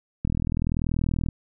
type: click train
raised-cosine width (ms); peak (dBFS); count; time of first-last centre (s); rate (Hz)
5; -13; 43; 0.25-1.287; 40.5
effects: none